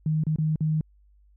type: tone with dropouts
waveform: sine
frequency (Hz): 155.6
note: D#3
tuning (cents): 0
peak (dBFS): -21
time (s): 0.06-0.81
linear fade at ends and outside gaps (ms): 2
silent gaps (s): 0.237-0.267 / 0.36-0.385 / 0.559-0.607
effects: added 50 Hz sine -55 dBFS peak until 1.36 s